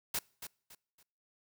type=noise with echo; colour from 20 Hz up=white; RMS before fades=-34 dBFS; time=0.14-0.19 s; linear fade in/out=5 ms; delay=280 ms; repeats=3; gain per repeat=-10 dB; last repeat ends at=1.03 s; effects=noise-tail reverb RT60 0.6 s tail -26 dB re dry